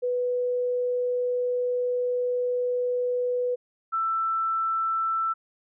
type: tone pair in turn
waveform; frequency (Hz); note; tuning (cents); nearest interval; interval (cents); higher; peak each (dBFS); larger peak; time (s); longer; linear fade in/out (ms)
sine; 493.9 / 1330; B4 / E6; 0 / +15; octave + perfect fourth; 1715; second; -23; neither; 0.02-3.56 / 3.92-5.34; first; 20
effects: none